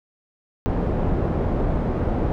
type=low-pass noise; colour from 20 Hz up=pink; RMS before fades=-22 dBFS; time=0.66-2.32 s; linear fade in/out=0 ms; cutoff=640 Hz; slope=12 dB/octave; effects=none